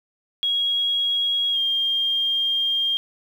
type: tone with pitch glide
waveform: sine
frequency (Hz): 3303 to 3209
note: G#7 to G7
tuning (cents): -10 to +40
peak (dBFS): -19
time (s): 0.43-2.97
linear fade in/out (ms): 0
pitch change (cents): -50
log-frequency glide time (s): 1.52-1.58
effects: 8-bit